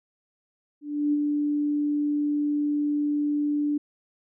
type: tone with ADSR envelope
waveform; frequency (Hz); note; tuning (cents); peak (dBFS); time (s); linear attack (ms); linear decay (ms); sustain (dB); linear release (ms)
sine; 293.7; D4; 0; -19; 0.81-3.78; 320; 33; -3; 8
effects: none